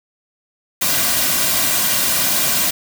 white noise with comb filter, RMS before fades -17 dBFS, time 0.81-2.71 s, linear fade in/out 10 ms, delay 2.3 ms, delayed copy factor -0.55, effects none

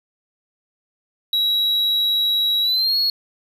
triangle tone with pitch glide, 3876 to 4326 Hz, B7 to C#8, -33 to -43 cents, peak -15 dBFS, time 1.33-3.1 s, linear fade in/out 2 ms, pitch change +190 cents, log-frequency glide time 2.62-2.96 s, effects none

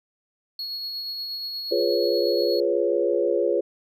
triangle tone with tremolo, 4332 Hz, C#8, 41 cents flat, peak -27 dBFS, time 0.59-2.6 s, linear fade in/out 2 ms, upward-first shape sine, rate 8.4 Hz, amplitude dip 25%
sine chord, C# dominant seventh, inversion first, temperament equal, 349.2 / 415.3 / 493.9 / 554.4 Hz, E#4 / G#4 / B4 / C#5, 0 / 0 / 0 / 0 cents, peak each -25 dBFS, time 1.71-3.61 s, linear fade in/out 10 ms
effects none

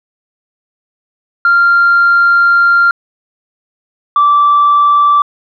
sine tone pair in turn, 1390 / 1164.5 Hz, F6 / D6, -9 / -15 cents, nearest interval minor third, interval 306 cents, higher first, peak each -4 dBFS, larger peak neither, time 1.45-2.91 / 4.16-5.22 s, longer first, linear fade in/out 2 ms, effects tanh soft clip ceiling -2 dBFS

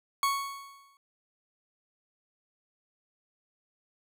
40% pulse tone with exponential decay, 1109 Hz, C#6, in tune, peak -22 dBFS, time 0.23-0.97 s, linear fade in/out 1 ms, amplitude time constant 160 ms, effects none

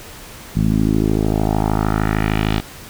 10% pulse tone with low-pass filter sweep, 53.2 Hz, G#1, 42 cents sharp, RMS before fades -17 dBFS, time 0.55-2.61 s, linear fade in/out 20 ms, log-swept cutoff 180 to 3800 Hz, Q 2.1, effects pink hiss -37 dBFS RMS until 2.89 s

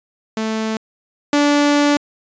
sawtooth tone pair in turn, 220 / 290.3 Hz, A3 / D4, 0 / -20 cents, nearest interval perfect fourth, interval 480 cents, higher second, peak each -15 / -8 dBFS, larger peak second, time 0.37-0.77 / 1.33-1.97 s, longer second, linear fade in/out 2 ms, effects resampled to 16000 Hz

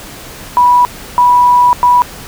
sine tone bursts at uneven times, 980 Hz, B5, 14 cents flat, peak -4 dBFS, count 3, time 0.57-0.85 / 1.18-1.73 / 1.83-2.02 s, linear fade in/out 0 ms, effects pink hiss -30 dBFS RMS until 2.27 s

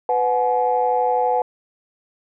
sine tone cluster, 499.5 / 737 / 849 Hz, B4 / F#5 / G#5, +20 / -7 / +38 cents, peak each -20 dBFS, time 0.09-1.42 s, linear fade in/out 2 ms, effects tanh soft clip ceiling -7 dBFS

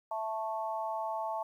harmonic tone, 220 Hz, A3, in tune, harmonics 3 / 4 / 5, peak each -37 / -35 / -41 dBFS, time 0.11-1.43 s, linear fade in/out 5 ms, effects 11-bit

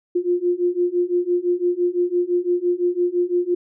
sine beating tone pair, 350.5 / 356.4 Hz, F4 / F4, +6 / +35 cents, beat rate 5.9 Hz, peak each -21 / -20 dBFS, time 0.15-3.55 s, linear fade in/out 10 ms, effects none

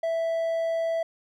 triangle tone, 659.3 Hz, E5, in tune, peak -22 dBFS, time 0.03-1.03 s, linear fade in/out 5 ms, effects none

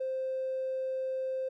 triangle tone with tanh clipping, 523.3 Hz, C5, in tune, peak -30 dBFS, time 0-1.49 s, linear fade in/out 10 ms, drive 1 dB, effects none

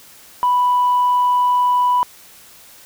sine tone, 987.8 Hz, B5, in tune, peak -11 dBFS, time 0.43-2.03 s, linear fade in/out 0 ms, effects tanh soft clip ceiling -9 dBFS + white hiss -44 dBFS RMS until 2.85 s

